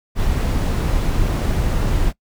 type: noise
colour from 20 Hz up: brown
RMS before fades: -18 dBFS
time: 0.15-2.13 s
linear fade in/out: 50 ms
effects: noise-tail reverb RT60 0.1 s tail -22 dB re dry